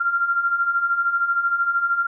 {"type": "beating tone pair", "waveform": "sine", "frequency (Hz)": [1376, 1389], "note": ["F6", "F6"], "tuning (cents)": [-26, -10], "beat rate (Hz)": 13, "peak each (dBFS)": [-25, -19], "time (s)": [0, 2.07], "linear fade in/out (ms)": 10, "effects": []}